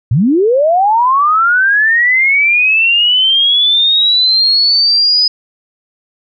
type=linear sweep; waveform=sine; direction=up; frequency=99.1 to 5020 Hz; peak=-7 dBFS; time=0.11-5.28 s; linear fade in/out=5 ms; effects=none